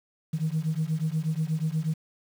sine beating tone pair, 154 / 162.3 Hz, D#3 / E3, -17 / -27 cents, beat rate 8.3 Hz, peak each -27 / -27 dBFS, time 0.33-1.94 s, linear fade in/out 10 ms, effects tanh soft clip ceiling -19 dBFS + 8-bit

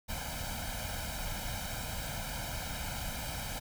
pink noise with comb filter, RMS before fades -38 dBFS, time 0.08-3.6 s, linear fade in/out 20 ms, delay 1.3 ms, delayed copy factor +0.9, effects none

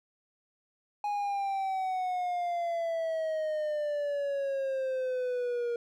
triangle exponential sweep, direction down, 830.6 to 471.5 Hz, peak -27 dBFS, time 1.04-5.76 s, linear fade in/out 2 ms, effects none

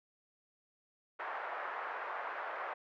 white band-pass noise, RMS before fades -41 dBFS, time 1.19-2.74 s, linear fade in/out 10 ms, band 540 to 1600 Hz, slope 24 dB/octave, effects none

